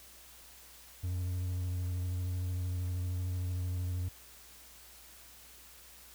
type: tone with vibrato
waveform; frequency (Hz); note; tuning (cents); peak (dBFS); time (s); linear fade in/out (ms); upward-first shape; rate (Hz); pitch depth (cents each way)
triangle; 90.1; F#2; -45; -30; 1.03-4.09; 10; sine; 13; 23
effects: added 60 Hz sine -62 dBFS peak until 6.14 s + white hiss -55 dBFS RMS until 6.14 s